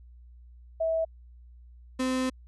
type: tone pair in turn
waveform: sine / 35% pulse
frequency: 650 / 258 Hz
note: E5 / C4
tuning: -24 / -24 cents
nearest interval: octave + major third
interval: 1600 cents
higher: first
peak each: -24 dBFS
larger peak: neither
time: 0.8-1.05 / 1.99-2.3 s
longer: second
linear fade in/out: 10 ms
effects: added 60 Hz sine -48 dBFS peak until 2.47 s + resampled to 24000 Hz